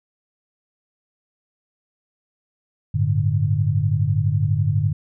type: chord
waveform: sine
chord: G suspended second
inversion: none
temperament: equal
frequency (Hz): 98 / 110 / 146.83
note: G2 / A2 / D3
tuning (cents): 0 / 0 / 0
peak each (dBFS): -21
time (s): 2.94-4.93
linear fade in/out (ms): 10
effects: none